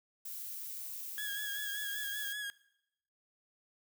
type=noise; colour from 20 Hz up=violet; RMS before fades=-43 dBFS; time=0.25-2.33 s; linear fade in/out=5 ms
type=tone with vibrato; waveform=30% pulse; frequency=1661.2 Hz; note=G#6; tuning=in tune; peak=-35 dBFS; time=1.18-2.5 s; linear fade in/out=0 ms; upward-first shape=sine; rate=5.2 Hz; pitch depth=38 cents each way
effects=noise-tail reverb RT60 0.8 s tail -20 dB re dry